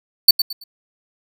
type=tone with echo; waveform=45% pulse; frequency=4505 Hz; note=C#8; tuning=27 cents sharp; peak=-3 dBFS; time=0.28-0.31 s; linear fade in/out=5 ms; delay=110 ms; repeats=3; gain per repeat=-11 dB; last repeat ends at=0.64 s; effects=none